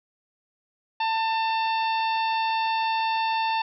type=harmonic tone; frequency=894 Hz; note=A5; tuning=27 cents sharp; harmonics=1 / 2 / 3 / 4 / 5 / 6; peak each=-23 / -35 / -32 / -36 / -38 / -48 dBFS; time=1-3.62 s; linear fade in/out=5 ms; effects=none